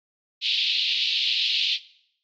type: band-pass noise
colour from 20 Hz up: white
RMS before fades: -24 dBFS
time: 0.41-1.79 s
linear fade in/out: 50 ms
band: 2700 to 4200 Hz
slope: 48 dB/octave
effects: noise-tail reverb RT60 0.7 s tail -19 dB re dry + AAC 32 kbps